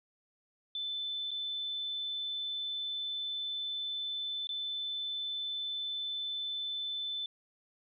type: tone with dropouts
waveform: sine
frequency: 3520 Hz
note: A7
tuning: in tune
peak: -34 dBFS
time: 0.75-7.26 s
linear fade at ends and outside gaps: 2 ms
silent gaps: 1.308-1.314 / 4.471-4.491 s
effects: none